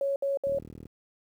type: tone bursts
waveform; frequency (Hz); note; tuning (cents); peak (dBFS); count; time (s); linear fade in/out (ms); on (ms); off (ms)
sine; 554.4; C#5; 0; -25; 3; 0.01-0.586; 2; 150; 63
type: click train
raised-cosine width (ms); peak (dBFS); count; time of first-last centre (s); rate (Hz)
3; -30; 16; 0.47-0.856; 38.9
effects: high-pass 60 Hz 12 dB/octave + 10-bit